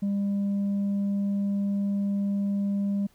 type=tone; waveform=sine; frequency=200.1 Hz; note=G3; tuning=36 cents sharp; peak=-21 dBFS; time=0.02-3.07 s; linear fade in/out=10 ms; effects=tanh soft clip ceiling -23 dBFS + pink hiss -63 dBFS RMS until 3.14 s